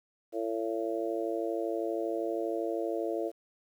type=harmonic tone; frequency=112.6 Hz; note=A2; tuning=40 cents sharp; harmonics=3 / 4 / 5 / 6; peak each=-34 / -35 / -36 / -37 dBFS; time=0.32-3.32 s; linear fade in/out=50 ms; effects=10-bit